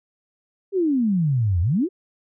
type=exponential two-way sweep; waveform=sine; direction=down then up; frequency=406.9 to 81.5 to 406.9 Hz; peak=-17 dBFS; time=0.72-1.89 s; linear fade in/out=50 ms; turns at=1.61 s; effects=none